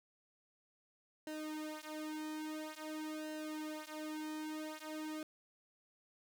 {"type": "tone with flanger", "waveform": "sawtooth", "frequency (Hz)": 308.7, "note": "D#4", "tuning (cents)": -14, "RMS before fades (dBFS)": -44, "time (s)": [1.27, 5.23], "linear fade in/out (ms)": 2, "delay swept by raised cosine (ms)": [0.86, 5.06], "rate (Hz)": 0.49, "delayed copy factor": -1, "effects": []}